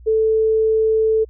sine tone, 440 Hz, A4, in tune, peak -13 dBFS, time 0.06-1.25 s, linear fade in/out 20 ms, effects added 60 Hz sine -39 dBFS peak until 1.29 s

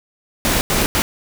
pink noise bursts at uneven times, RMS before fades -17 dBFS, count 3, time 0.45-0.61 / 0.7-0.86 / 0.95-1.02 s, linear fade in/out 0 ms, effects none

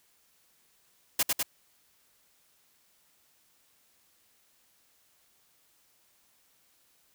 white noise with echo, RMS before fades -25 dBFS, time 1.19-1.23 s, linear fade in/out 5 ms, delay 100 ms, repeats 2, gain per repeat -2 dB, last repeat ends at 1.43 s, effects white hiss -67 dBFS RMS until 7.14 s

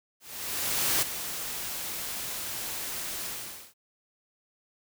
white noise with ADSR envelope, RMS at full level -25 dBFS, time 0.2-3.74 s, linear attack 820 ms, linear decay 13 ms, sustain -10 dB, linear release 480 ms, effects none

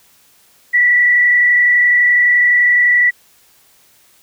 sine tone with frequency modulation, 1954 Hz, B6, 19 cents flat, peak -8 dBFS, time 0.73-3.11 s, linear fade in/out 20 ms, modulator 31.8 Hz, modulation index 0.91, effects white hiss -51 dBFS RMS until 4.22 s

